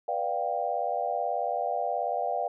sine chord, G dominant seventh, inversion first, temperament just, 490 / 588 / 705.6 / 784 Hz, B4 / D5 / F5 / G5, -14 / +2 / +18 / 0 cents, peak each -35 / -33 / -30 / -32 dBFS, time 0.08-2.48 s, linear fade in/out 5 ms, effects none

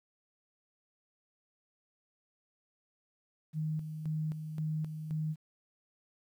sine tone with tremolo, 155.56 Hz, D#3, in tune, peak -31 dBFS, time 3.53-5.36 s, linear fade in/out 50 ms, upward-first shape square, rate 1.9 Hz, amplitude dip 55%, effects 11-bit

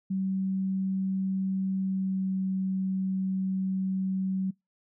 sine tone with pitch glide, 190.9 to 189.69 Hz, G3 to F#3, -46 to +43 cents, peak -26 dBFS, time 0.1-4.51 s, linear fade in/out 10 ms, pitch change -11 cents, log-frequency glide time 1.79-2.35 s, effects noise-tail reverb RT60 0.2 s tail -26 dB re dry

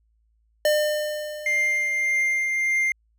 square tone with exponential decay, 603 Hz, D5, 46 cents sharp, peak -17 dBFS, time 0.65-2.49 s, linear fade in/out 2 ms, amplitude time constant 400 ms
triangle tone with tremolo, 2103 Hz, C7, 8 cents sharp, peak -17 dBFS, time 1.46-2.92 s, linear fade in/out 2 ms, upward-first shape triangle, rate 1.7 Hz, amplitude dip 35%
effects added 55 Hz sine -62 dBFS peak until 3.18 s

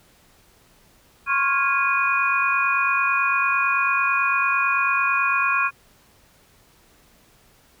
sine tone cluster, 1053 / 1102 / 1398 / 1645 / 2467 Hz, C6 / C#6 / F6 / G#6 / D#7, +11 / -11 / +1 / -17 / -15 cents, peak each -30 / -23 / -24 / -27 / -22 dBFS, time 1.26-5.71 s, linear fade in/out 50 ms, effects pink hiss -56 dBFS RMS until 7.8 s

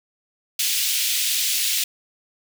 pink high-pass noise, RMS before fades -22 dBFS, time 0.59-1.84 s, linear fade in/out 5 ms, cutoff 2700 Hz, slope 24 dB/octave, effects none

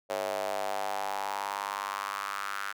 square tone with high-pass filter sweep, 49.73 Hz, G1, 26 cents sharp, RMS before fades -34 dBFS, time 0.09-2.73 s, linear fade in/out 20 ms, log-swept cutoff 570 to 1400 Hz, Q 4, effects none

